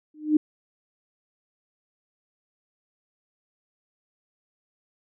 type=tone with exponential growth; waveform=sine; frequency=304.4 Hz; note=D#4; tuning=38 cents flat; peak=-12 dBFS; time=0.14-0.37 s; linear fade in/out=5 ms; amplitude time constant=49 ms; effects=none